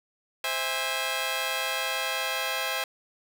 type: chord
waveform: 10% pulse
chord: C augmented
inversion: none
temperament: just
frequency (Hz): 523.3 / 654.1 / 817.6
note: C5 / E5 / G#5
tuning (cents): 0 / -14 / -27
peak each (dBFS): -24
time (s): 0.44-2.84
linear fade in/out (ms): 2
effects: none